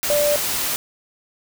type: tone in noise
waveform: sine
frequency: 587 Hz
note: D5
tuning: 1 cent flat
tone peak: -16 dBFS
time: 0.1-0.36 s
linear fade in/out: 0 ms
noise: white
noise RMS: -23 dBFS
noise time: 0.03-0.76 s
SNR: +4 dB
effects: none